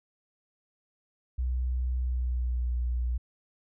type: tone with pitch glide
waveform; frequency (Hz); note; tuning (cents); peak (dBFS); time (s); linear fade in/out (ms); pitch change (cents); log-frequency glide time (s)
sine; 62.6 to 60.68; B1 to B1; +24 to -30; -26; 1.38-3.18; 10; -54; 1.99-2.69
effects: none